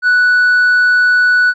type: tone with tanh clipping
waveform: sine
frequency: 1480 Hz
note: F#6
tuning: in tune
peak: -8 dBFS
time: 0.02-1.54 s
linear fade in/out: 50 ms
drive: 2 dB
effects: none